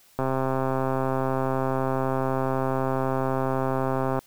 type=click train; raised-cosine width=1 ms; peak=-12 dBFS; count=529; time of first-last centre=0.19-4.19 s; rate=132 Hz; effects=white hiss -57 dBFS RMS until 4.26 s